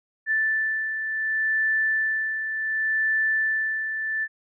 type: beating tone pair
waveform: sine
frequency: 1760 / 1760.68 Hz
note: A6 / A6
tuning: 0 / +1 cents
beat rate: 0.68 Hz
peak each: -31 / -22 dBFS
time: 0.26-4.28 s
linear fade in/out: 50 ms
effects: none